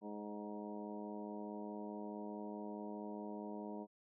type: harmonic tone with a mistuned harmonic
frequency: 104.7 Hz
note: G#2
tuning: 15 cents sharp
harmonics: 2 / 3 / 4 / 5 / 6 / 7 / 8 / 9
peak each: -47 / -50 / -51 / -56 / -53 / -56 / -63 / -54 dBFS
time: 0.01-3.87 s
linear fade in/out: 50 ms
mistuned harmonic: 6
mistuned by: -22 cents
effects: none